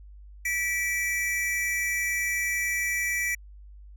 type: tone pair together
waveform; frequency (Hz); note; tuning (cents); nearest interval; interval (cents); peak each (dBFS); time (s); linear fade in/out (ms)
square; 1950 / 2319; B6 / D7; -23 / -22; minor third; 301; -29 / -29; 0.45-3.35; 5
effects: added 50 Hz sine -44 dBFS peak until 3.96 s